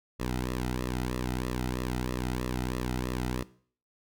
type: tone with flanger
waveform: sawtooth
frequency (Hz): 62.3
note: B1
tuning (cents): +16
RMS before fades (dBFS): -32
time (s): 0.19-3.44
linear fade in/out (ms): 20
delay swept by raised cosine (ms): 1.3 to 1.81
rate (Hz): 3.1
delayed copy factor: -0.8
effects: noise-tail reverb RT60 0.5 s tail -19 dB re dry